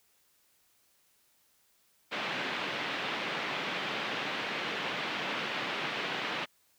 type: band-pass noise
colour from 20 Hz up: white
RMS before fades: -35 dBFS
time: 2.11-6.46 s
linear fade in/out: 20 ms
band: 150 to 3200 Hz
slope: 24 dB/octave
effects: white hiss -69 dBFS RMS until 6.78 s